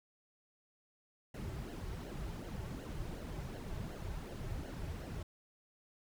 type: noise with flanger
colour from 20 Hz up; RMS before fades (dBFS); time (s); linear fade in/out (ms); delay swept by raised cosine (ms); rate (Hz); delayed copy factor
brown; -43; 1.34-5.23; 5; 0.82 to 4.22; 2.7; -0.65
effects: none